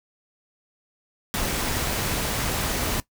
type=noise with amplitude modulation; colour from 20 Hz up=pink; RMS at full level=-24 dBFS; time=1.34-3 s; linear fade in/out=0 ms; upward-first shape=sine; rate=220 Hz; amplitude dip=45%; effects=noise-tail reverb RT60 0.1 s tail -18 dB re dry